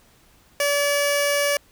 15% pulse tone with notch filter, 574 Hz, D5, 40 cents flat, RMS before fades -21 dBFS, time 0.6-1.57 s, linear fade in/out 2 ms, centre 1300 Hz, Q 1.4, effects pink hiss -56 dBFS RMS until 1.71 s

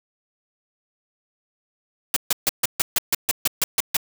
white noise bursts, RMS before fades -19 dBFS, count 12, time 2.14-3.968 s, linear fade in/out 2 ms, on 24 ms, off 140 ms, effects none

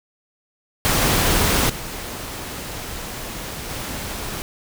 pink noise with level steps, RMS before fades -18 / -31 / -29 dBFS, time 0.85-4.42 s, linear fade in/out 0 ms, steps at 1.69 / 3.69 s, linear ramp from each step 10 ms, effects none

